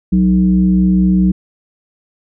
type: tone with frequency modulation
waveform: sine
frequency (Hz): 185.3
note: F#3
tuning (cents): +3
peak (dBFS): -8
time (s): 0.12-1.32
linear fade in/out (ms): 10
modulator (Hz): 125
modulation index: 0.57
effects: none